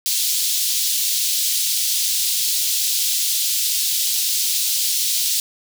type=high-pass noise; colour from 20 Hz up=pink; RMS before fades=-20 dBFS; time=0.06-5.4 s; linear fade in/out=0 ms; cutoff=3600 Hz; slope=24 dB/octave; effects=none